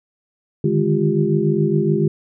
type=tone cluster; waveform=sine; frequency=149 / 156.1 / 206.9 / 348.7 / 394.1 Hz; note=D3 / D#3 / G#3 / F4 / G4; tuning=+25 / +6 / -6 / -3 / +9 cents; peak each=-21 dBFS; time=0.64-2.08 s; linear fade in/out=5 ms; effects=none